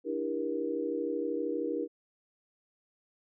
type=chord; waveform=sine; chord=E half-diminished seventh; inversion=third; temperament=just; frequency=296.7 / 329.6 / 395.6 / 474.7 Hz; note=D4 / E4 / G4 / Bb4; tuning=+18 / 0 / +16 / +31 cents; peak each=-36 / -36 / -37 / -34 dBFS; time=0.04-1.88 s; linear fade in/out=50 ms; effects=none